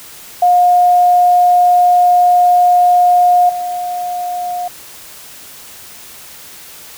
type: tone with level steps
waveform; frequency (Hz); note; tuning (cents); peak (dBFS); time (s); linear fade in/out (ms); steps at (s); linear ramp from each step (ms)
sine; 714; F5; +38; -6 / -17; 0.42-4.68; 5; 3.49; 5
effects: white hiss -35 dBFS RMS until 6.97 s